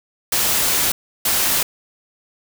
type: noise bursts at uneven times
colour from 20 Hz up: white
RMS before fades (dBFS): -18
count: 2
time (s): 0.32-0.92 / 1.25-1.63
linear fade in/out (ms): 5
effects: none